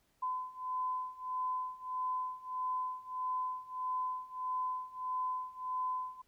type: beating tone pair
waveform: sine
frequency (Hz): 1015 / 1016.6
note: B5 / B5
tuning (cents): +47 / +50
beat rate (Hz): 1.6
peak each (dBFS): -39 / -37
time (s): 0.22-6.22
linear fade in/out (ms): 10
effects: pink hiss -74 dBFS RMS until 6.27 s